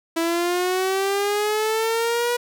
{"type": "linear sweep", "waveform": "sawtooth", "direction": "up", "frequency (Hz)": [328, 486.1], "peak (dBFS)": -16, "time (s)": [0.16, 2.37], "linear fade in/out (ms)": 10, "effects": []}